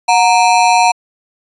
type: ring-modulated tone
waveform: square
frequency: 830.6 Hz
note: G#5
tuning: in tune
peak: -5 dBFS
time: 0.08-0.92 s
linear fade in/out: 10 ms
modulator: 101 Hz
effects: resampled to 22050 Hz